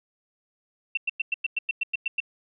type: tone bursts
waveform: sine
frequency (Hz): 2700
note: E7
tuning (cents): +41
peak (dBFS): -22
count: 11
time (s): 0.95-2.203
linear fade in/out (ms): 5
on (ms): 23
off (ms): 100
effects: none